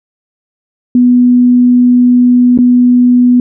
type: tone with dropouts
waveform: sine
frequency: 246.4 Hz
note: B3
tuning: 4 cents flat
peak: -3 dBFS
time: 0.95-3.4 s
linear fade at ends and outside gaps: 2 ms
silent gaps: 2.576-2.587 s
effects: none